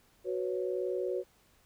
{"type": "chord", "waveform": "sine", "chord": "F# suspended fourth", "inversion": "none", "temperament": "equal", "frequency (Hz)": [370, 493.9, 554.4], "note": ["F#4", "B4", "C#5"], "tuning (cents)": [0, 0, 0], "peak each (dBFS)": [-33, -36, -37], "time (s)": [0.24, 1.24], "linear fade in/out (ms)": 50, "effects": ["pink hiss -66 dBFS RMS until 1.65 s"]}